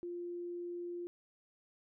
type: tone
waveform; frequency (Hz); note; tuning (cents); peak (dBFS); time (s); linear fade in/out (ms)
sine; 349.2; F4; 0; -39; 0.03-1.07; 0
effects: none